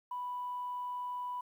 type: tone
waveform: sine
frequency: 987.8 Hz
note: B5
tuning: in tune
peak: -35 dBFS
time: 0.11-1.41 s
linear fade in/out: 5 ms
effects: tanh soft clip ceiling -31 dBFS + 11-bit